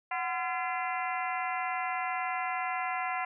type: harmonic tone with a mistuned harmonic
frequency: 341.8 Hz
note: F4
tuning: 37 cents flat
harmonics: 2 / 3 / 4 / 5 / 6 / 7 / 8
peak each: -34 / -36 / -39 / -42 / -38 / -43 / -44 dBFS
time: 0.11-3.25 s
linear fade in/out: 5 ms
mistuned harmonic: 2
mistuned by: +140 cents
effects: none